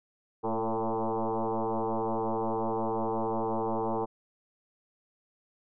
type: tone with frequency modulation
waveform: sine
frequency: 221.2 Hz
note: A3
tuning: 9 cents sharp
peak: -27 dBFS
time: 0.43-4.06 s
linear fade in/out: 20 ms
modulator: 112 Hz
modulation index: 7
effects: none